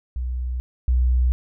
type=tone pair in turn; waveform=sine; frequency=62.2 / 62.2 Hz; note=B1 / B1; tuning=+13 / +13 cents; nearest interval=unison; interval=0 cents; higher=neither; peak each=-23 / -15 dBFS; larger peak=second; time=0.16-0.6 / 0.88-1.32 s; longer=neither; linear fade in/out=0 ms; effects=none